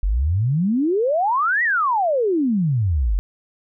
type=exponential two-way sweep; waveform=sine; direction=up then down; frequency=43.65 to 1975.5 to 43.65 Hz; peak=-16 dBFS; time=0.03-3.19 s; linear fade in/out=0 ms; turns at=1.63 s; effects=none